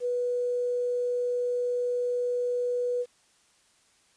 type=tone with quantisation; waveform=sine; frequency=490 Hz; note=B4; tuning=14 cents flat; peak=-25 dBFS; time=0-3.06 s; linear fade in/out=50 ms; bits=9; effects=white hiss -64 dBFS RMS until 4.16 s + resampled to 22050 Hz